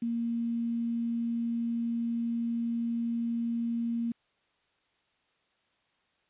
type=tone with quantisation; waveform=sine; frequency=233.1 Hz; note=A#3; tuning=in tune; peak=-28 dBFS; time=0.02-4.12 s; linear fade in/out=5 ms; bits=9; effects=white hiss -72 dBFS RMS until 6.29 s + resampled to 8000 Hz